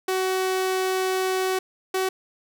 sawtooth tone pair in turn, 375.3 / 377.1 Hz, F#4 / F#4, +25 / +33 cents, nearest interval unison, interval 8 cents, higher second, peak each -18 dBFS, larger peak neither, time 0.08-1.59 / 1.94-2.09 s, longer first, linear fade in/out 5 ms, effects none

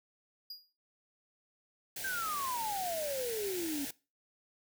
square tone with exponential decay, 4866 Hz, D#8, 39 cents flat, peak -40 dBFS, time 0.5-0.73 s, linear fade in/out 5 ms, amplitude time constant 48 ms
white band-stop noise, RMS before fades -41 dBFS, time 1.96-3.91 s, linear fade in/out 5 ms, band 930 to 1400 Hz, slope 96 dB/octave
sine exponential sweep, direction down, 1600 to 272.5 Hz, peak -34 dBFS, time 2.04-3.85 s, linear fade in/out 5 ms
effects noise-tail reverb RT60 0.3 s tail -21 dB re dry

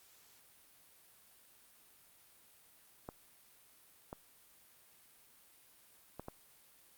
clicks, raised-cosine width 1 ms, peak -29 dBFS, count 4, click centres 3.089 / 4.129 / 6.196 / 6.284 s, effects white hiss -64 dBFS RMS until 6.97 s + Opus 48 kbps

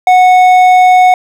triangle tone with hard clipping, 735 Hz, F#5, 12 cents flat, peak -4 dBFS, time 0.07-1.14 s, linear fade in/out 2 ms, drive 10 dB, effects none

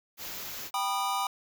white band-stop noise, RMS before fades -39 dBFS, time 0.17-0.71 s, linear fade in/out 50 ms, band 7500 to 11000 Hz, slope 96 dB/octave
square chord, G augmented, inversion none, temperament just, 784 / 980 / 1225 Hz, G5 / B5 / D#6, 0 / -14 / -27 cents, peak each -33 dBFS, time 0.74-1.27 s, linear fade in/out 2 ms
effects none

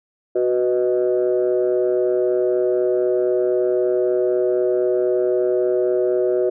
sine chord, B major, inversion second, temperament equal, 370 / 493.9 / 622.3 Hz, F#4 / B4 / D#5, 0 / 0 / 0 cents, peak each -17 / -21 / -22 dBFS, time 0.35-6.5 s, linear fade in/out 10 ms, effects tanh soft clip ceiling -9 dBFS

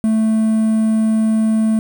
triangle tone with quantisation, 220 Hz, A3, in tune, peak -10 dBFS, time 0.04-1.79 s, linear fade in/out 0 ms, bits 6, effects none

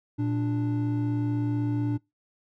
triangle tone pair together, 116.54 / 293.7 Hz, A#2 / D4, 0 / 0 cents, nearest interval octave + major third, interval 1600 cents, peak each -25 dBFS, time 0.18-1.98 s, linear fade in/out 20 ms, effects noise-tail reverb RT60 0.2 s tail -23 dB re dry

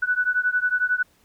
sine beating tone pair, 1480 / 1491 Hz, F#6 / F#6, 0 / +13 cents, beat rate 11 Hz, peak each -22 / -23 dBFS, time 0.02-1.03 s, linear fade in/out 10 ms, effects pink hiss -61 dBFS RMS until 1.24 s

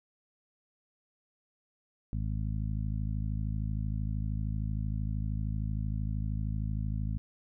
harmonic tone, 53 Hz, G#1, 36 cents sharp, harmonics 1 / 2 / 3 / 4 / 5, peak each -33 / -34 / -39 / -41 / -49 dBFS, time 2.13-7.18 s, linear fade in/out 0 ms, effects none

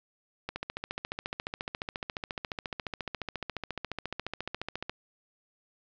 click train, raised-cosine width 0.3 ms, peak -18 dBFS, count 64, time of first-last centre 0.49-4.896 s, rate 14.3 Hz, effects resampled to 16000 Hz + 8-bit

